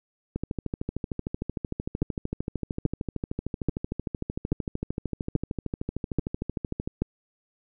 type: two click trains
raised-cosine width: 3 ms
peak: -11 / -16 dBFS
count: 7 / 87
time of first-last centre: 2.02-7.02 / 0.36-6.875 s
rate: 1.2 / 13.2 Hz
effects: none